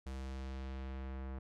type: tone with low-pass filter sweep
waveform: square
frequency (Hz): 66.1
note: C2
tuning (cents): +18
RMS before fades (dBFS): -43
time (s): 0.06-1.39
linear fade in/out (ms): 5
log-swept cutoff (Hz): 9400 to 1500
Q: 0.84
effects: none